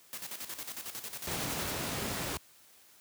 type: noise with tremolo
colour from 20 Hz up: white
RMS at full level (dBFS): -40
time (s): 0.13-1.71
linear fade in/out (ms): 0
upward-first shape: square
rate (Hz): 11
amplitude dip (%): 65
type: noise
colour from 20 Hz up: pink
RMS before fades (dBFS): -35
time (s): 1.27-2.37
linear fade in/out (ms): 0
effects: white hiss -60 dBFS RMS until 3 s + high-pass 80 Hz 12 dB/octave